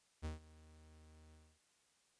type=tone with ADSR envelope; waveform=45% pulse; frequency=77.9 Hz; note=D#2; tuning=3 cents sharp; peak=-39 dBFS; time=0.22-1.6 s; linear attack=31 ms; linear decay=140 ms; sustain=-21 dB; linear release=270 ms; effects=white hiss -75 dBFS RMS until 2.19 s + resampled to 22050 Hz